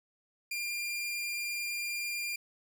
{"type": "tone", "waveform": "sawtooth", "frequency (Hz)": 2397, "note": "D7", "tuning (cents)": 35, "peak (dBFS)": -30, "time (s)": [0.51, 2.36], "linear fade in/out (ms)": 5, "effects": []}